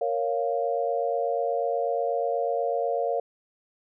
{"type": "chord", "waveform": "sine", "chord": "Bb minor", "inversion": "none", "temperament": "equal", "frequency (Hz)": [466.2, 554.4, 698.5], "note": ["Bb4", "Db5", "F5"], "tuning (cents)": [0, 0, 0], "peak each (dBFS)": -28, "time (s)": [0.01, 3.2], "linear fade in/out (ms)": 5, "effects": []}